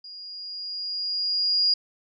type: tone with level ramp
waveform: sine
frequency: 4855 Hz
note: D#8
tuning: 43 cents flat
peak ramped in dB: -39 to -17 dBFS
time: 0.04-1.74 s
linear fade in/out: 5 ms
effects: none